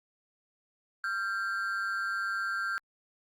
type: ring-modulated tone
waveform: triangle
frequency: 1480 Hz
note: F#6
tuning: in tune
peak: -25 dBFS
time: 1.04-2.78 s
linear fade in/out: 0 ms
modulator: 101 Hz
effects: Opus 48 kbps